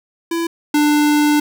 square tone pair in turn, 334.7 / 296.7 Hz, E4 / D4, +26 / +18 cents, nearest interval major second, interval 208 cents, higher first, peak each -18 / -12 dBFS, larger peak second, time 0.31-0.47 / 0.74-1.4 s, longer second, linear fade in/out 5 ms, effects none

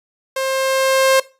sawtooth tone with level ramp, 531 Hz, C5, 25 cents sharp, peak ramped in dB -15 to -6 dBFS, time 0.36-1.2 s, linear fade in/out 5 ms, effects noise-tail reverb RT60 0.3 s tail -19 dB re dry + resampled to 32000 Hz

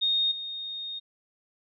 sine tone with level steps, 3701 Hz, A#7, 13 cents flat, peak -22 / -33 dBFS, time 0.01-1 s, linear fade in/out 20 ms, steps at 0.31 s, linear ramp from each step 10 ms, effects none

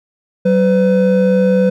triangle tone pair together, 189.28 / 504 Hz, F#3 / B4, +40 / +35 cents, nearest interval octave + perfect fourth, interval 1695 cents, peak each -10 dBFS, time 0.45-1.7 s, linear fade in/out 10 ms, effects none

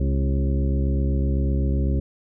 harmonic tone with a mistuned harmonic, 67.9 Hz, C#2, 35 cents flat, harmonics 1 / 2 / 3 / 4 / 5 / 6 / 8, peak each -20 / -26 / -30 / -32 / -34 / -36 / -38 dBFS, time 0-2 s, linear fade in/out 5 ms, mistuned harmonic 3, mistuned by +49 cents, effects none

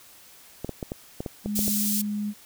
clicks, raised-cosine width 2 ms, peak -17 dBFS, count 9, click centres 0.646 / 0.693 / 0.828 / 0.919 / 1.205 / 1.262 / 1.46 / 1.591 / 1.68 s
sine tone, 207.7 Hz, G#3, in tune, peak -26 dBFS, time 1.44-2.34 s, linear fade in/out 50 ms
white high-pass noise, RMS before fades -27 dBFS, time 1.55-2.02 s, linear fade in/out 10 ms, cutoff 5300 Hz, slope 12 dB/octave
effects white hiss -51 dBFS RMS until 2.45 s

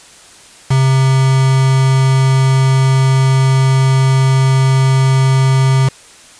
triangle tone with quantisation, 132.8 Hz, C3, 26 cents sharp, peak -6 dBFS, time 0.7-5.89 s, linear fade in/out 10 ms, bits 3, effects white hiss -40 dBFS RMS until 6.39 s + resampled to 22050 Hz

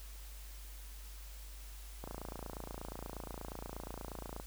click train, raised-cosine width 1 ms, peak -29 dBFS, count 68, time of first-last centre 2.04-4.399 s, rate 28.4 Hz, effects added 50 Hz sine -47 dBFS peak until 4.46 s + white hiss -56 dBFS RMS until 4.46 s

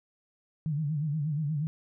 sine tone with vibrato, 150.6 Hz, D3, 44 cents sharp, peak -27 dBFS, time 0.66-1.67 s, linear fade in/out 0 ms, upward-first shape sine, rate 8.4 Hz, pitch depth 110 cents each way, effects none

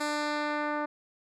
10% pulse tone with low-pass filter sweep, 297.6 Hz, D4, 23 cents sharp, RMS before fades -31 dBFS, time 0-0.86 s, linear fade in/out 10 ms, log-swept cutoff 9700 to 1300 Hz, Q 0.91, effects none

